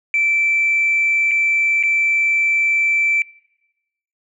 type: tone with dropouts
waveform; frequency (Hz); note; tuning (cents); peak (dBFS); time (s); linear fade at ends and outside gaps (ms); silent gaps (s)
sine; 2331; D7; -14; -13; 0.14-3.22; 1; 1.311-1.315 / 1.828-1.835
effects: noise-tail reverb RT60 1.0 s tail -24 dB re dry + tanh soft clip ceiling -9 dBFS